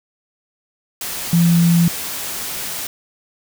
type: tone in noise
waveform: sine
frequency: 170.1 Hz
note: F3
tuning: 45 cents flat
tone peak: -10 dBFS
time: 1.33-1.88 s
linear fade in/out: 2 ms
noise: white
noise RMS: -26 dBFS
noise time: 1.01-2.87 s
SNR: +13 dB
effects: none